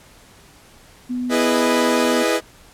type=tone; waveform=sine; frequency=248.5 Hz; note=B3; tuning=11 cents sharp; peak=-21 dBFS; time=1.09-2.24 s; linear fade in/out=20 ms
type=chord; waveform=sawtooth; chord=E major seventh; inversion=none; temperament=equal with one note detuned; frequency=329.6 / 415.3 / 493.9 / 616.5 Hz; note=E4 / G#4 / B4 / D#5; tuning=0 / 0 / 0 / -16 cents; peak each=-18 / -19 / -17 / -19 dBFS; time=1.29-2.41 s; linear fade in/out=50 ms
effects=pink hiss -48 dBFS RMS until 2.73 s + low-pass 12000 Hz 12 dB/octave